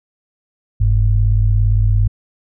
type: tone pair together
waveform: sine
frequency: 46.25 / 103.83 Hz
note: F#1 / G#2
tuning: 0 / 0 cents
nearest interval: octave + major second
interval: 1400 cents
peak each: -13 dBFS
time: 0.8-2.08 s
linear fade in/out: 10 ms
effects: none